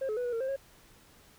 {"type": "tone with pitch steps", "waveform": "sine", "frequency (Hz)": [535, 429, 492.5, 485.1, 457.6, 528, 545], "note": ["C5", "A4", "B4", "B4", "A#4", "C5", "C#5"], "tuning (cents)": [38, -44, -5, -31, -32, 16, -29], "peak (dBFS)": -27, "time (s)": [0.01, 0.563], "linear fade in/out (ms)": 10, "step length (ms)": 79, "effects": ["tanh soft clip ceiling -29 dBFS", "pink hiss -59 dBFS RMS until 1.38 s"]}